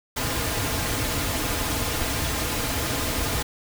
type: noise with comb filter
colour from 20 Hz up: pink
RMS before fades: -26 dBFS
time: 0.16-3.43 s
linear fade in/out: 10 ms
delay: 5.3 ms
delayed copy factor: -0.55
effects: none